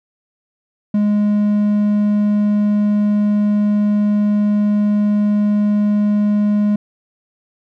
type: tone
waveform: triangle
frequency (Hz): 207.7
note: G#3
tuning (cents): 0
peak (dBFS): -10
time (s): 0.94-6.76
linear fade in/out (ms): 5
effects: none